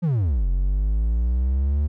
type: exponential two-way sweep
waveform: triangle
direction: down then up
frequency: 182.6 to 44 to 75 Hz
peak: -16 dBFS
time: 0.02-1.88 s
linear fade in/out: 20 ms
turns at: 0.47 s
effects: none